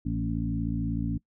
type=harmonic tone with a mistuned harmonic; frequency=56.4 Hz; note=A1; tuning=44 cents sharp; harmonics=1 / 2 / 3 / 4 / 5; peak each=-33 / -33 / -33 / -33 / -33 dBFS; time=0.05-1.18 s; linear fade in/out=10 ms; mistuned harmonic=4; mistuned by=+24 cents; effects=noise-tail reverb RT60 0.1 s tail -23 dB re dry